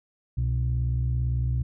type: tone pair together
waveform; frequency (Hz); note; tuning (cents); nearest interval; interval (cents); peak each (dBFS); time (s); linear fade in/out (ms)
sine; 65.41 / 123.29; C2 / B2; 0 / -3; major seventh; 1097; -24; 0.37-1.63; 10
effects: tanh soft clip ceiling -18 dBFS